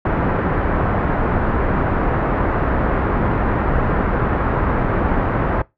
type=low-pass noise; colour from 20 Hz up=pink; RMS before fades=-18 dBFS; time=0.05-5.62 s; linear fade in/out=5 ms; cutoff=1600 Hz; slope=24 dB/octave; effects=noise-tail reverb RT60 0.2 s tail -21 dB re dry